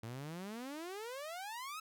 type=exponential sweep; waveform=sawtooth; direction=up; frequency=108.6 to 1318.5 Hz; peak=-39 dBFS; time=0.03-1.8 s; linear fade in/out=5 ms; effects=none